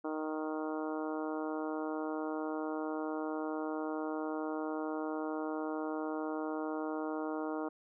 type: harmonic tone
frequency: 155.56 Hz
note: D#3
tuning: in tune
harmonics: 2 / 3 / 4 / 5 / 6 / 7 / 8 / 9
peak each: -37 / -41 / -43 / -45 / -47 / -48 / -49 / -50 dBFS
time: 0.04-7.69 s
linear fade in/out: 10 ms
effects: none